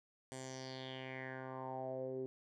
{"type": "tone with low-pass filter sweep", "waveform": "10% pulse", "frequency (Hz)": 130.81, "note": "C3", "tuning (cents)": 0, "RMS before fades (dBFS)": -45, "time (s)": [0.32, 2.26], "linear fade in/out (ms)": 0, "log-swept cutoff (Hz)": [8500, 360], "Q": 4.8, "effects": []}